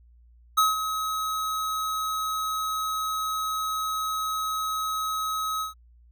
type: tone with ADSR envelope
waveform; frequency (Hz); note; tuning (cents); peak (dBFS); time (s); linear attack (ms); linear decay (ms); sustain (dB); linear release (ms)
square; 1276; D#6; +43; -17; 0.57-5.74; 13; 170; -10; 130
effects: added 59 Hz sine -52 dBFS peak until 6.11 s